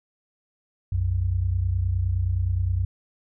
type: tone pair together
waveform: sine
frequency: 62.6 / 92.23 Hz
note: B1 / F#2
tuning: +24 / -5 cents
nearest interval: perfect fifth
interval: 671 cents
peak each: -26 / -22 dBFS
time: 0.92-2.85 s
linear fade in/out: 5 ms
effects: none